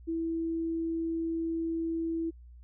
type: tone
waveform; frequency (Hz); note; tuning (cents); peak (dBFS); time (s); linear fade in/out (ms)
sine; 328.9; E4; -4; -29; 0.07-2.31; 20
effects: added 60 Hz sine -48 dBFS peak until 2.63 s